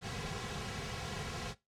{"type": "noise with comb filter", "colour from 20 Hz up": "pink", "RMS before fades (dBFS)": -40, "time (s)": [0.01, 1.55], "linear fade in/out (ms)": 50, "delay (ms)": 3.3, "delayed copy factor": -0.7, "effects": ["noise-tail reverb RT60 0.2 s tail -18 dB re dry", "low-pass 6000 Hz 12 dB/octave"]}